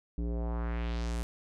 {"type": "tone with low-pass filter sweep", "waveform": "square", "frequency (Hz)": 58.1, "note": "A#1", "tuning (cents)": -5, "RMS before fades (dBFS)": -33, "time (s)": [0.18, 1.23], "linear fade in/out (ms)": 0, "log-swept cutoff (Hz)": [290, 11000], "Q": 1.7, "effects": []}